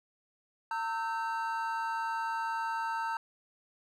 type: tone cluster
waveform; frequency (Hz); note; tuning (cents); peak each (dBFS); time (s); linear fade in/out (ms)
triangle; 910 / 1308 / 1552; A#5 / E6 / G6; -42 / -14 / -18; -31 / -37 / -37; 0.71-3.17; 2
effects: none